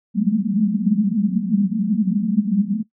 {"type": "band-pass noise", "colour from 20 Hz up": "white", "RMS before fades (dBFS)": -19, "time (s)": [0.14, 2.83], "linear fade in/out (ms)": 20, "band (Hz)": [190, 220], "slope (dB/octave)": 96, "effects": ["noise-tail reverb RT60 0.1 s tail -17 dB re dry"]}